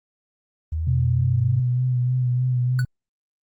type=exponential sweep; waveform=sine; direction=up; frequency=77.78 to 103.83 Hz; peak=-22 dBFS; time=0.72-1.6 s; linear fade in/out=5 ms
type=tone with vibrato; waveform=sine; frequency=125.5 Hz; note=B2; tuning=28 cents sharp; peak=-18 dBFS; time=0.87-2.85 s; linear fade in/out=5 ms; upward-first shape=sine; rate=3.3 Hz; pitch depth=31 cents each way
type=tone with exponential decay; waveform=square; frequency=1480 Hz; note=F#6; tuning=in tune; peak=-25 dBFS; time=2.79-2.86 s; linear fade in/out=1 ms; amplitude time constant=15 ms
effects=Opus 24 kbps